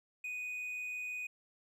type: tone with amplitude modulation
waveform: triangle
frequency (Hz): 2485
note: D#7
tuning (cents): -3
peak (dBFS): -35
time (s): 0.24-1.27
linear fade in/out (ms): 5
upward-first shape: sine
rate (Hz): 106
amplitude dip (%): 30
effects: none